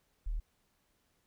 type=tone; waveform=sine; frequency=38.46 Hz; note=D#1; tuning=19 cents flat; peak=-31 dBFS; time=0.26-0.4 s; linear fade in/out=10 ms; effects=tanh soft clip ceiling -27 dBFS + pink hiss -75 dBFS RMS until 1.26 s